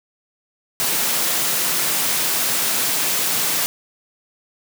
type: high-pass noise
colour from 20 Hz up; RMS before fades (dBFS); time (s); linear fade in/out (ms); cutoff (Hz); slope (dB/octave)
white; -20; 0.8-3.66; 0; 120; 96
effects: none